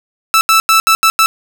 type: tone bursts at uneven times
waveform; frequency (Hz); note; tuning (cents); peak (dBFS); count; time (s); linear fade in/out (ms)
sawtooth; 1318.5; E6; 0; -3; 6; 0.34-0.41 / 0.49-0.6 / 0.69-0.8 / 0.87-0.95 / 1.03-1.1 / 1.19-1.26; 0
effects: none